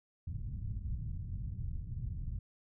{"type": "low-pass noise", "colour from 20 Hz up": "white", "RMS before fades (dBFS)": -39, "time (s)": [0.27, 2.39], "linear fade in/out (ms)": 5, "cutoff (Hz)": 120, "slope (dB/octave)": 24, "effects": []}